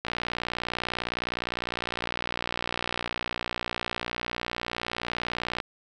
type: click train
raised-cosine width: 0.3 ms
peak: -13 dBFS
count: 333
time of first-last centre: 0.05-5.602 s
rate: 59.8 Hz
effects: none